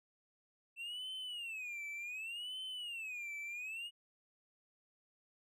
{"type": "tone with vibrato", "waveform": "triangle", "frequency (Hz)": 2667, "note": "E7", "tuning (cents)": 20, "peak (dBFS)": -40, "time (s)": [0.76, 3.91], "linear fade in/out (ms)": 50, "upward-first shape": "sine", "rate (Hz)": 0.67, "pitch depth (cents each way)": 240, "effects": []}